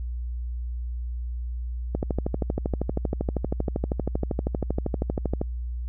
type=click train; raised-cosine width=2 ms; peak=-12 dBFS; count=45; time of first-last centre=1.95-5.415 s; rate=12.7 Hz; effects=added 60 Hz sine -28 dBFS peak until 5.88 s